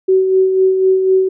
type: tone with tremolo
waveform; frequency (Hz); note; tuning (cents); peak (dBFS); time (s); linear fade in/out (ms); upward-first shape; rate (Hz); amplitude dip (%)
sine; 377.9; F#4; +37; -7; 0.08-1.29; 10; sine; 4; 45
effects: none